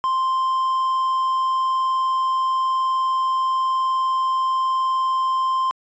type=tone; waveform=triangle; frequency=1046.5 Hz; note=C6; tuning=in tune; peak=-16 dBFS; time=0.04-5.71 s; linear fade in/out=0 ms; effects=resampled to 16000 Hz

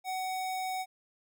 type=tone; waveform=square; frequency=749 Hz; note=F#5; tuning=21 cents sharp; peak=-33 dBFS; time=0.04-0.86 s; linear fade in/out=50 ms; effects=none

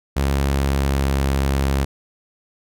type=tone with pitch glide; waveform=sawtooth; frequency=69 to 68.29 Hz; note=C#2 to C#2; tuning=-7 to -25 cents; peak=-13 dBFS; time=0.16-1.85 s; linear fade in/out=10 ms; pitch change=-18 cents; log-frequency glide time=0.52-1.18 s; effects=none

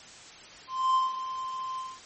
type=tone with ADSR envelope; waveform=triangle; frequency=1042 Hz; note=C6; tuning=7 cents flat; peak=-18 dBFS; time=0.67-2 s; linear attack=280 ms; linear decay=170 ms; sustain=-12 dB; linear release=220 ms; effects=white hiss -48 dBFS RMS until 2.05 s + MP3 32 kbps

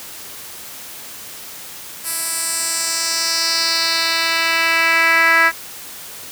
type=tone with band-pass filter sweep; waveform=10% pulse; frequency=329.6 Hz; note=E4; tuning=in tune; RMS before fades=-17 dBFS; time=2.03-5.52 s; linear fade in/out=50 ms; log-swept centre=11000 to 1800 Hz; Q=2.3; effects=white hiss -34 dBFS RMS until 6.31 s + high-pass 60 Hz 12 dB/octave

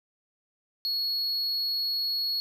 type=tone; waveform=triangle; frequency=4344 Hz; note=C#8; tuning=36 cents flat; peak=-25 dBFS; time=0.85-2.4 s; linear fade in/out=0 ms; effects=none

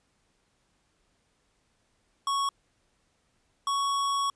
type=tone pair in turn; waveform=square; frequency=1108.7 / 1114 Hz; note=C#6 / C#6; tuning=0 / +8 cents; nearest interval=unison; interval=8 cents; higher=second; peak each=-26 dBFS; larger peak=neither; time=2.27-2.49 / 3.67-4.3 s; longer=second; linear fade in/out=2 ms; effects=pink hiss -71 dBFS RMS until 4.35 s + resampled to 22050 Hz

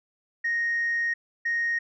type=tone bursts at uneven times; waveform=sine; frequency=1865 Hz; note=A#6; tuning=in tune; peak=-22 dBFS; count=2; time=0.44-1.14 / 1.45-1.79 s; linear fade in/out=10 ms; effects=tanh soft clip ceiling -20 dBFS

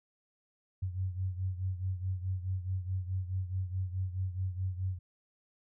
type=beating tone pair; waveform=sine; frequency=92.2 / 96.9 Hz; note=F#2 / G2; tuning=-6 / -20 cents; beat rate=4.7 Hz; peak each=-33 / -38 dBFS; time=0.82-4.99 s; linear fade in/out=10 ms; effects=none

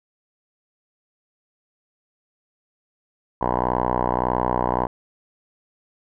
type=tone with low-pass filter; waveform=5% pulse; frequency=61.74 Hz; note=B1; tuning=in tune; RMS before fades=-22 dBFS; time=3.41-4.87 s; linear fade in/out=5 ms; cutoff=1000 Hz; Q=7.4; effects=none

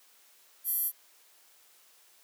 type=tone with high-pass filter; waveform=square; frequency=644 Hz; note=E5; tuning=41 cents flat; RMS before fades=-30 dBFS; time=0.64-0.92 s; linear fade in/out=50 ms; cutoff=12000 Hz; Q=8.1; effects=white hiss -61 dBFS RMS until 2.23 s + high-pass 400 Hz 12 dB/octave

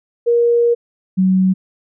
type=tone pair in turn; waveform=sine; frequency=472.6 / 187.55 Hz; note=A#4 / F#3; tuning=+24 / +24 cents; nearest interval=octave + major third; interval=1600 cents; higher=first; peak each=-10 dBFS; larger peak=neither; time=0.26-0.75 / 1.17-1.54 s; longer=first; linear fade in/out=20 ms; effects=none

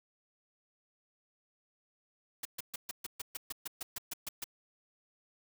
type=noise bursts; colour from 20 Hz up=white; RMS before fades=-39 dBFS; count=14; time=2.43-4.442 s; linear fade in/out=5 ms; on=23 ms; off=130 ms; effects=none

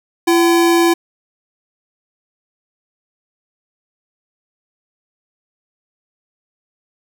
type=tone pair together; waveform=square; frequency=339.2 / 761.5 Hz; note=E4 / F#5; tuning=+50 / +50 cents; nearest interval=octave + major second; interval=1400 cents; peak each=-11 / -20 dBFS; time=0.27-0.94 s; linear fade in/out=10 ms; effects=none

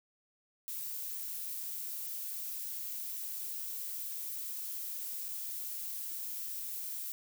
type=noise with dropouts; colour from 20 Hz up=violet; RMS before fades=-40 dBFS; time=0.68-7.12 s; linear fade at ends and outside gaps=0 ms; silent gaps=5.283-5.287 s; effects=none

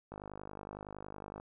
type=click train; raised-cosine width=1 ms; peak=-30 dBFS; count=66; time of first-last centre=0.12-1.4 s; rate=50.8 Hz; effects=none

